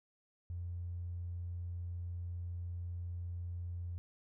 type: tone with tanh clipping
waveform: triangle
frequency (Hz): 87.31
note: F2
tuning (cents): 0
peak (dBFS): -38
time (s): 0.5-3.98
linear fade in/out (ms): 0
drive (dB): 2
effects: none